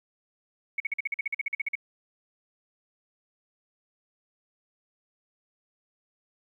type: tone bursts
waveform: sine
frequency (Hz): 2217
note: C#7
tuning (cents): 0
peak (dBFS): -25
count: 15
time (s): 0.78-1.754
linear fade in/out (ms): 5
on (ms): 22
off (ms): 46
effects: 11-bit